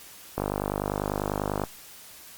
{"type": "click train", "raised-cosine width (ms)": 1, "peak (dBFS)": -12, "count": 64, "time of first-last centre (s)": [0.38, 1.637], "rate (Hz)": 50.1, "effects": ["white hiss -47 dBFS RMS until 2.37 s", "Opus 48 kbps"]}